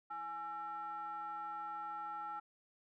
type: ring-modulated tone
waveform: triangle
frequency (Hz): 253.5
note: B3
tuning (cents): +45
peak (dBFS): -36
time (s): 0.1-2.4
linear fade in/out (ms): 10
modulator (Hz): 1090
effects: none